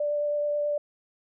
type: tone with vibrato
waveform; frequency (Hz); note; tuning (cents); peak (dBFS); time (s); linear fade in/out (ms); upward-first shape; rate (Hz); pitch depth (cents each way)
sine; 588; D5; +2; -24; 0-0.78; 5; triangle; 9.3; 11
effects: none